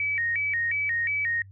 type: tone with vibrato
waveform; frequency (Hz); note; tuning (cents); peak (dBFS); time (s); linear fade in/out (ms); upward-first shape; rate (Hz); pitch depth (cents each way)
sine; 2066; C7; -22; -24; 0-1.42; 2; square; 2.8; 180
effects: noise-tail reverb RT60 0.1 s tail -25 dB re dry + added 97 Hz sine -45 dBFS peak until 1.51 s